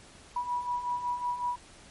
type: beating tone pair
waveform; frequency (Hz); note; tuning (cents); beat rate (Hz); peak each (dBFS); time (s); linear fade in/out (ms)
sine; 972 / 977.4; B5 / B5; -28 / -18; 5.4; -36 / -30; 0.36-1.56; 5
effects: pink hiss -53 dBFS RMS until 1.9 s + MP3 48 kbps